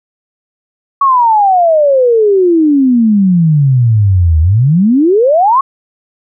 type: exponential two-way sweep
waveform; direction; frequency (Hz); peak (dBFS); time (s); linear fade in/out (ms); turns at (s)
sine; down then up; 1130 to 76.6 to 1130; -5; 1.01-5.61; 5; 4.4
effects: none